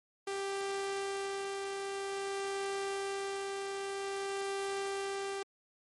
sawtooth tone with tremolo, 393.6 Hz, G4, 7 cents sharp, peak -30 dBFS, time 0.27-5.43 s, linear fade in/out 5 ms, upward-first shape sine, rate 0.51 Hz, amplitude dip 25%, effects MP3 48 kbps

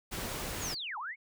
pink noise, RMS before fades -38 dBFS, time 0.11-0.75 s, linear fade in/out 20 ms
sine linear two-way sweep, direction down then up, 7310 to 807 to 2264 Hz, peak -36 dBFS, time 0.59-1.16 s, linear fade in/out 50 ms, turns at 0.98 s
effects none

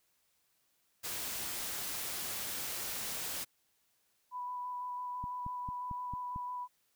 white noise, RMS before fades -39 dBFS, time 1.03-3.45 s, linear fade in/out 20 ms
sine tone with vibrato, 990 Hz, B5, 4 cents sharp, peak -37 dBFS, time 4.31-6.68 s, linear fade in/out 50 ms, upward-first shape square, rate 6 Hz, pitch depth 9 cents each way
click train, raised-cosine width 5 ms, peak -31 dBFS, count 6, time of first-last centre 5.24-6.361 s, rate 4.46 Hz
effects white hiss -75 dBFS RMS until 6.95 s

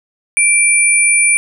sine tone pair together, 2349 / 9396 Hz, D7 / D9, 0 / 0 cents, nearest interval 2 octaves, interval 2400 cents, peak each -11 dBFS, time 0.37-1.37 s, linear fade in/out 0 ms, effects none

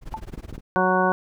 brown noise with tremolo, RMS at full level -33 dBFS, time 0.01-0.61 s, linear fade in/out 50 ms, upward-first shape sine, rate 19 Hz, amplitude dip 95%
sine tone with exponential decay, 880 Hz, A5, in tune, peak -22 dBFS, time 0.14-0.22 s, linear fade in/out 0 ms, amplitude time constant 17 ms
clicks, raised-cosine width 3 ms, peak -23 dBFS, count 4, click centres 0.338 / 0.378 / 0.527 / 0.58 s
harmonic tone, 185 Hz, F#3, in tune, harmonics 1 / 2 / 3 / 4 / 5 / 6 / 8, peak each -25 / -25 / -25 / -25 / -25 / -25 / -25 dBFS, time 0.76-1.12 s, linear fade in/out 0 ms
effects none

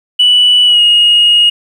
sine tone with pitch glide, 2960 to 2872 Hz, F#7 to F7, 0 to +48 cents, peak -3 dBFS, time 0.19-1.5 s, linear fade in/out 10 ms, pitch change -52 cents, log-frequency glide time 0.65-0.81 s, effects tanh soft clip ceiling -1 dBFS + 7-bit

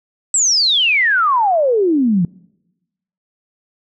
sine exponential sweep, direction down, 7990 to 164.81 Hz, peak -11 dBFS, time 0.34-2.25 s, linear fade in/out 2 ms, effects noise-tail reverb RT60 1.0 s tail -26 dB re dry

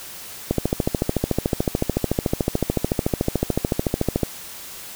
click train, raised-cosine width 2 ms, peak -5 dBFS, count 52, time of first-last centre 0.51-4.233 s, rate 13.7 Hz, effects white hiss -37 dBFS RMS until 4.95 s

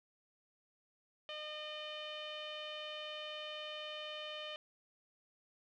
sawtooth tone with low-pass filter, 608 Hz, D#5, 40 cents flat, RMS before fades -45 dBFS, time 1.29-4.56 s, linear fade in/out 0 ms, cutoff 3200 Hz, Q 6.6, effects none

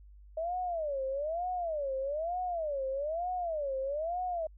sine tone with vibrato, 622.3 Hz, D#5, in tune, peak -31 dBFS, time 0.37-4.47 s, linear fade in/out 5 ms, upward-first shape sine, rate 1.1 Hz, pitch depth 280 cents each way, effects added 50 Hz sine -51 dBFS peak until 4.57 s

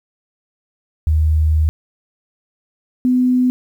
sine tone pair in turn, 77.8 / 251.5 Hz, D#2 / B3, 0 / +32 cents, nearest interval octave + minor sixth, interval 2032 cents, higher second, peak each -11 / -11 dBFS, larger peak neither, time 1.07-1.69 / 3.05-3.5 s, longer first, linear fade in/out 0 ms, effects 8-bit

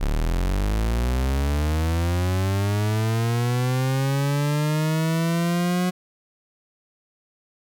40% pulse linear sweep, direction up, 34.39 to 182.3 Hz, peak -19 dBFS, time 0-5.91 s, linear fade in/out 20 ms, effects none

